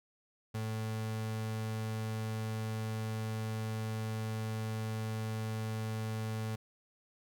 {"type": "tone", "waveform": "35% pulse", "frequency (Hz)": 110, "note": "A2", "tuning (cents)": 0, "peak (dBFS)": -33, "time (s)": [0.54, 6.56], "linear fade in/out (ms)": 10, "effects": []}